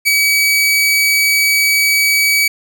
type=tone with ADSR envelope; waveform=sawtooth; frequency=2278 Hz; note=C#7; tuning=47 cents sharp; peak=-5 dBFS; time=0.05-2.48 s; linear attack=26 ms; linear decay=18 ms; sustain=-2 dB; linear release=5 ms; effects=none